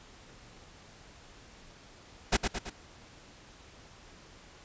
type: noise with echo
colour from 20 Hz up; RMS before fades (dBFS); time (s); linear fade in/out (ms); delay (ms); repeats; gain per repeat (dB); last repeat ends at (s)
pink; -24; 2.32-2.37; 10; 110; 3; -5; 2.7
effects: pink hiss -54 dBFS RMS until 4.64 s + resampled to 16000 Hz